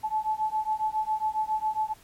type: beating tone pair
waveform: sine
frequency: 862 / 869.3 Hz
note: A5 / A5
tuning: -36 / -21 cents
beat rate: 7.3 Hz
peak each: -28 dBFS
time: 0.03-1.94 s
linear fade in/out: 20 ms
effects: pink hiss -55 dBFS RMS until 2.03 s + MP3 64 kbps